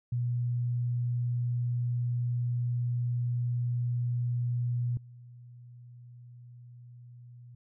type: tone with level steps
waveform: sine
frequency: 121.3 Hz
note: B2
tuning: 31 cents flat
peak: -27 / -47 dBFS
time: 0.12-7.55 s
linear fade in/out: 5 ms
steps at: 4.97 s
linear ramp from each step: 2 ms
effects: none